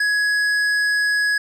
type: tone with hard clipping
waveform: sine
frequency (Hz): 1675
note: G#6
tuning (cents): +14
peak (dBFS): -18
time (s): 0-1.38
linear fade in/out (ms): 5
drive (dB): 9
effects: none